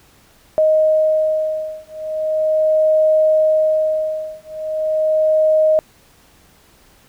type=beating tone pair; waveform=sine; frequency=624 / 624.39 Hz; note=D#5 / D#5; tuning=+5 / +6 cents; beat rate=0.39 Hz; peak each=-16 dBFS; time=0.58-5.79 s; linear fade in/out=0 ms; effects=pink hiss -51 dBFS RMS until 7.08 s